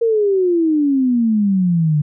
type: exponential sweep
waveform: sine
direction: down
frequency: 469.6 to 145.6 Hz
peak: -12 dBFS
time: 0.01-2.02 s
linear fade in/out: 10 ms
effects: none